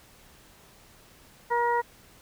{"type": "harmonic tone", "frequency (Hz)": 475.8, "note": "A#4", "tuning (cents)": 35, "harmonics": [1, 2, 3, 4], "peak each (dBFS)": [-28, -24, -36, -33], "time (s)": [1.5, 1.82], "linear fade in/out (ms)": 20, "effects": ["pink hiss -55 dBFS RMS until 2.21 s"]}